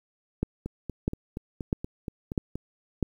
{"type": "two click trains", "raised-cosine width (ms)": 3, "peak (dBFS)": [-20, -12], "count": [9, 5], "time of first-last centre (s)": [[0.66, 2.556], [0.43, 3.027]], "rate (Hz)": [4.22, 1.54], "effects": ["9-bit"]}